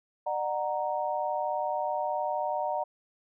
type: chord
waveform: sine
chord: D augmented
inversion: none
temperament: equal with one note detuned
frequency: 601.1 / 740 / 932.3 Hz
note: D5 / F#5 / A#5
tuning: +40 / 0 / 0 cents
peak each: -32 dBFS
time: 0.26-2.84 s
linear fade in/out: 10 ms
effects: none